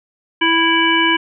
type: harmonic tone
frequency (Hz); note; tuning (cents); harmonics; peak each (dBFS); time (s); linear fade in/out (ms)
329.6; E4; 0; 1 / 3 / 5 / 7 / 9; -18 / -18 / -18 / -18 / -18; 0.41-1.17; 10
effects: none